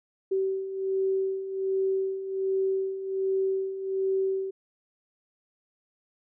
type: beating tone pair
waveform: sine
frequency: 383 / 384.3 Hz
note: G4 / G4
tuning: -40 / -34 cents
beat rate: 1.3 Hz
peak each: -32 / -26 dBFS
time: 0.31-4.51 s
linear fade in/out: 10 ms
effects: none